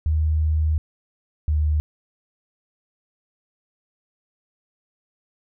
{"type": "tone pair in turn", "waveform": "sine", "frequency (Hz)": [77.78, 75.92], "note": ["D#2", "D#2"], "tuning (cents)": [0, -42], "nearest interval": "unison", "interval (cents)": 42, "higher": "first", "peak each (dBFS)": -17, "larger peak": "neither", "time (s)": [[0.06, 0.78], [1.48, 1.8]], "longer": "first", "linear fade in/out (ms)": 0, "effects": []}